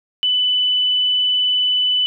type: tone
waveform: sine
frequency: 2993 Hz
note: F#7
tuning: 19 cents sharp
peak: -14 dBFS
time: 0.23-2.06 s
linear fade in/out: 0 ms
effects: none